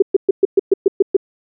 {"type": "tone bursts", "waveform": "sine", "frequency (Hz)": 390.4, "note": "G4", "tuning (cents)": -7, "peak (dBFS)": -6, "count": 9, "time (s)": [0, 1.167], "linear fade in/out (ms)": 5, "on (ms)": 23, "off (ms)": 120, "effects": []}